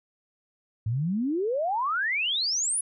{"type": "exponential sweep", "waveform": "sine", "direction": "up", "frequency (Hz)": [103.83, 10548], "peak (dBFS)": -24, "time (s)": [0.86, 2.81], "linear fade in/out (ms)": 5, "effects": []}